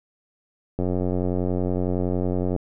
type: click train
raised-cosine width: 2 ms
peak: -12 dBFS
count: 162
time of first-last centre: 0.79-2.563 s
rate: 90.8 Hz
effects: none